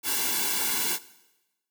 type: noise with comb filter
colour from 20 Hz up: white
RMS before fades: -27 dBFS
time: 0.03-0.99 s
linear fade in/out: 50 ms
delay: 1.6 ms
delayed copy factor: -0.9
effects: noise-tail reverb RT60 1.0 s tail -18 dB re dry + high-pass 200 Hz 12 dB/octave